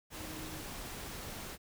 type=tone in noise; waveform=sine; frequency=313 Hz; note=D#4; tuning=10 cents sharp; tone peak=-48 dBFS; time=0.15-0.65 s; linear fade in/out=50 ms; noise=pink; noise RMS=-44 dBFS; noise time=0.1-1.58 s; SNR=-7 dB; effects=none